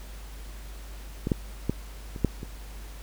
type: clicks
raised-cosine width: 3 ms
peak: -14 / -9 / -11 / -24 / -8 / -23 dBFS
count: 6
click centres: 1.271 / 1.318 / 1.696 / 2.162 / 2.247 / 2.431 s
effects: added 50 Hz sine -39 dBFS peak until 3.02 s + pink hiss -49 dBFS RMS until 3.02 s

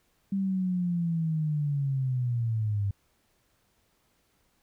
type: linear sweep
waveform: sine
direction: down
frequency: 197.2 to 98 Hz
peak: -25 dBFS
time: 0.32-2.91 s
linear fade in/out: 5 ms
effects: pink hiss -70 dBFS RMS until 4.62 s

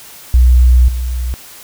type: tone with level steps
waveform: sine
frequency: 61.74 Hz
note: B1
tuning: in tune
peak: -4 / -15 dBFS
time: 0.34-1.34 s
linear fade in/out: 0 ms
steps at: 0.88 s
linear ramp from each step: 5 ms
effects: white hiss -36 dBFS RMS until 1.63 s

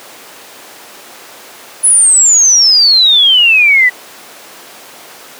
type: exponential sweep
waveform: sine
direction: down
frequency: 10430 to 1941 Hz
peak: -4 dBFS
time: 1.83-3.9 s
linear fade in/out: 20 ms
effects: pink hiss -33 dBFS RMS until 5.39 s + high-pass 400 Hz 12 dB/octave

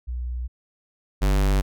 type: tone pair in turn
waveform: sine / square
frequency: 61.1 / 48.86 Hz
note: B1 / G1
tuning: -18 / -5 cents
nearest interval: major third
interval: 387 cents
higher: first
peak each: -26 / -18 dBFS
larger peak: second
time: 0.07-0.48 / 1.21-1.62 s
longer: neither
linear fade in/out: 20 ms
effects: none

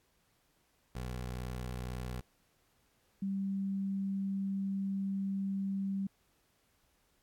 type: tone pair in turn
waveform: 20% pulse / sine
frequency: 62 / 195.14 Hz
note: B1 / G3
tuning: +7 / -8 cents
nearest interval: octave + minor sixth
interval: 1985 cents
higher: second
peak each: -33 / -32 dBFS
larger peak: second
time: 0.95-2.21 / 3.22-6.07 s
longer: second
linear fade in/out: 5 ms
effects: pink hiss -73 dBFS RMS until 7.22 s + AAC 64 kbps

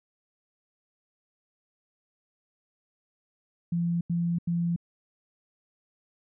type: tone bursts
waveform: sine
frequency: 171 Hz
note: F3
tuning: 36 cents flat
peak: -24 dBFS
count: 3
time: 3.72-4.762 s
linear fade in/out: 5 ms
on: 290 ms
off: 86 ms
effects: none

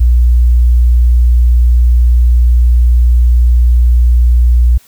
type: tone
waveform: sine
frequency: 60 Hz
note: B1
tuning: 49 cents flat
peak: -4 dBFS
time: 0-4.78 s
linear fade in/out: 10 ms
effects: white hiss -45 dBFS RMS until 4.87 s

